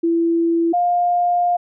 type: tone pair in turn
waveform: sine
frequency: 334.7 / 705.5 Hz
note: E4 / F5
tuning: +26 / +17 cents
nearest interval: octave + minor second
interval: 1291 cents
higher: second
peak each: -14 dBFS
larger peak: neither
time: 0.03-0.73 / 0.73-1.57 s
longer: second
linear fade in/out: 10 ms
effects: none